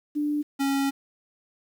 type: tone pair in turn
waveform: sine / square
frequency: 295.5 / 275.4 Hz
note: D4 / C#4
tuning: +11 / -11 cents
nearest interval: minor second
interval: 122 cents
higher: first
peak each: -23 dBFS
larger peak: neither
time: 0.15-0.43 / 0.59-0.91 s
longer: second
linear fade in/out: 20 ms
effects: 9-bit